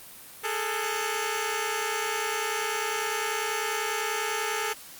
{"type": "tone cluster", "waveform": "10% pulse", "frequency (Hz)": [416.3, 446.4, 1490], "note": ["G#4", "A4", "F#6"], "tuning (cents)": [4, 25, 12], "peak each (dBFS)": [-23, -22, -29], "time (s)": [0.43, 4.74], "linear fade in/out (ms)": 20, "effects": ["white hiss -46 dBFS RMS until 4.99 s", "Opus 32 kbps"]}